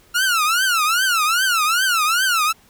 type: tone with vibrato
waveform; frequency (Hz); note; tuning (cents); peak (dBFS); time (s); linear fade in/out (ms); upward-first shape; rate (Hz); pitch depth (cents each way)
sawtooth; 1379; F6; -22; -12; 0.14-2.53; 20; triangle; 2.5; 250
effects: pink hiss -53 dBFS RMS until 2.69 s